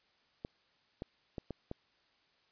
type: clicks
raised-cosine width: 2 ms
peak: -26 dBFS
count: 5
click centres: 0.449 / 1.021 / 1.382 / 1.507 / 1.714 s
effects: white hiss -71 dBFS RMS until 2.51 s + resampled to 11025 Hz